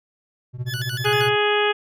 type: tone with tremolo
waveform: triangle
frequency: 123.47 Hz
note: B2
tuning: in tune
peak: -19 dBFS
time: 0.53-1.36 s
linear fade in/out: 50 ms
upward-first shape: triangle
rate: 15 Hz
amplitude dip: 100%
type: tone with vibrato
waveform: 20% pulse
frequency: 1595 Hz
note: G6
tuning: 30 cents sharp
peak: -23 dBFS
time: 0.66-1.3 s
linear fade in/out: 50 ms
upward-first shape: square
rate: 6.4 Hz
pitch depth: 130 cents each way
type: harmonic tone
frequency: 416.6 Hz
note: G#4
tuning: 5 cents sharp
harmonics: 1 / 2 / 3 / 4 / 5 / 6 / 7 / 8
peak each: -20 / -25 / -27 / -25 / -31 / -27 / -27 / -31 dBFS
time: 1.04-1.73 s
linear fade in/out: 20 ms
effects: none